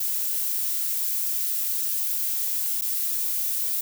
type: noise with dropouts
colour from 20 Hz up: violet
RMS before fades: -26 dBFS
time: 0-3.81 s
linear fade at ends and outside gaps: 5 ms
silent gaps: 2.812-2.819 s
effects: none